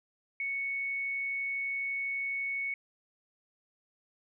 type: tone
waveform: sine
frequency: 2217 Hz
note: C#7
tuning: in tune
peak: -31 dBFS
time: 0.4-2.74 s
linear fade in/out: 2 ms
effects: none